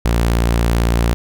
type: tone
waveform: sawtooth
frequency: 57.9 Hz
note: A#1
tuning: 11 cents flat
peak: -9 dBFS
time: 0.05-1.14 s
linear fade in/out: 0 ms
effects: none